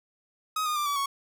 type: tone with pitch steps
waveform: 45% pulse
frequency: 1263 / 1222.8 / 1183.9 / 1146.2 / 1109.7 Hz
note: D#6 / D#6 / D6 / D6 / C#6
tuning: +26 / -30 / +14 / -42 / +2 cents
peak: -26 dBFS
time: 0.56-1.06 s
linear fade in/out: 5 ms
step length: 100 ms
effects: none